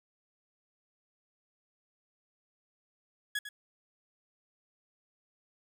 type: tone with echo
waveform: 30% pulse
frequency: 1678 Hz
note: G#6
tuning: 17 cents sharp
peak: -28 dBFS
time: 3.35-3.39 s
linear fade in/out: 5 ms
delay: 100 ms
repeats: 1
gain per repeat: -10 dB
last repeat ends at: 3.49 s
effects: none